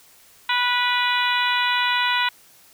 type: harmonic tone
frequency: 490.6 Hz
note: B4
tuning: 12 cents flat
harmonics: 2 / 3 / 4 / 5 / 6 / 7 / 8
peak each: -23 / -25 / -26 / -27 / -28 / -28 / -29 dBFS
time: 0.49-2.29 s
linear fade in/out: 5 ms
effects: white hiss -52 dBFS RMS until 2.73 s